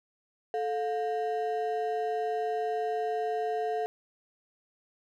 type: ring-modulated tone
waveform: triangle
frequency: 574 Hz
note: D5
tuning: 40 cents flat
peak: -23 dBFS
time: 0.54-3.86 s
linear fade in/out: 0 ms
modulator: 137 Hz
effects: none